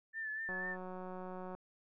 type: tone with vibrato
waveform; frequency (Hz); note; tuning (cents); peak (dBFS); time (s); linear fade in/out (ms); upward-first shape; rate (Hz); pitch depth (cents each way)
sine; 1760; A6; 0; -38; 0.13-0.77; 50; sine; 4.1; 39
type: click train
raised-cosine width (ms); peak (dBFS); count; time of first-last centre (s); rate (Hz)
1; -33; 196; 0.49-1.55; 184
effects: none